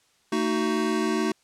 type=chord; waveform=square; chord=D# diminished; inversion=second; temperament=just; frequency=224 / 311.1 / 373.4 Hz; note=A3 / D#4 / F#4; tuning=+31 / 0 / +16 cents; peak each=-28 dBFS; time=0.32-1.32 s; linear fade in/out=5 ms; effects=white hiss -64 dBFS RMS until 1.43 s + low-pass 8000 Hz 12 dB/octave